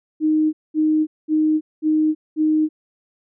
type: tone bursts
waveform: sine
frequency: 310 Hz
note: D#4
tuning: 6 cents flat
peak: -14 dBFS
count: 5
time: 0.2-2.69 s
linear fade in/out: 50 ms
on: 330 ms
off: 210 ms
effects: none